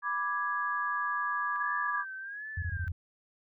sine chord, G# diminished, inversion first, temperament equal, 987.8 / 1174.7 / 1661.2 Hz, B5 / D6 / G#6, 0 / 0 / 0 cents, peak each -37 / -32 / -33 dBFS, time 0.02-2.05 s, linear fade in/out 50 ms
sine tone with vibrato, 1641 Hz, G#6, 21 cents flat, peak -38 dBFS, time 1.56-2.88 s, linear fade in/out 0 ms, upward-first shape sine, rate 1.3 Hz, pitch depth 110 cents each way
sine tone bursts, 86.1 Hz, F2, 24 cents flat, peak -30 dBFS, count 5, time 2.57-2.92 s, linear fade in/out 5 ms, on 54 ms, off 20 ms
effects none

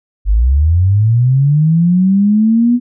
sine linear sweep, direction up, 46.25 to 246.9 Hz, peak -7 dBFS, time 0.25-2.8 s, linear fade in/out 50 ms, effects none

